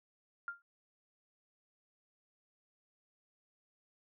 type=tone with exponential decay; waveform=sine; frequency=1396.9 Hz; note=F6; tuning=in tune; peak=-34 dBFS; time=0.48-0.62 s; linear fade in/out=1 ms; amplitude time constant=30 ms; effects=none